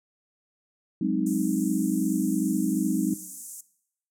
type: chord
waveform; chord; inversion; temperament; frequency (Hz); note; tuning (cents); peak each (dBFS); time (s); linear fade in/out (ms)
sine; Ab dominant seventh; third; equal; 185 / 207.7 / 261.6 / 311.1; Gb3 / Ab3 / C4 / Eb4; 0 / 0 / 0 / 0; -28; 1.01-3.14; 5
type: high-pass noise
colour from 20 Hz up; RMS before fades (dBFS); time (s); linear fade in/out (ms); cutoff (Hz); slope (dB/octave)
pink; -38; 1.26-3.61; 5; 6700; 48
effects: noise-tail reverb RT60 0.7 s tail -18 dB re dry + low-pass 12000 Hz 12 dB/octave